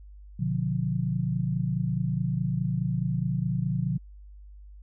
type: chord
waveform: sine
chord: B diminished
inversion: none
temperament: just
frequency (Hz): 123.47 / 148.16 / 177.8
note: B2 / D3 / F3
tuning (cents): 0 / +16 / +31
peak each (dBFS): -29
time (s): 0.39-3.98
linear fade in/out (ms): 10
effects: added 50 Hz sine -44 dBFS peak until 4.82 s